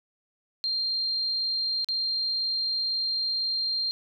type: tone with dropouts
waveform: sine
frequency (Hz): 4186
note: C8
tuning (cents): 0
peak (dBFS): -25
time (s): 0.64-3.91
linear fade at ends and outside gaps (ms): 0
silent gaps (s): 1.845-1.887
effects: none